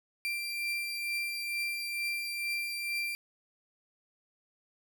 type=beating tone pair; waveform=35% pulse; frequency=2360 / 2362.2 Hz; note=D7 / D7; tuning=+8 / +9 cents; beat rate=2.2 Hz; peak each=-40 / -31 dBFS; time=0.25-3.15 s; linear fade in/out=0 ms; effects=none